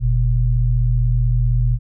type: tone pair together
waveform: sine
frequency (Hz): 45.22 / 120.9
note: F#1 / B2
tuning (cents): -39 / -36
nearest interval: octave + perfect fourth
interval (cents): 1703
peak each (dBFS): -16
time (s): 0-1.79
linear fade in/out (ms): 50
effects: none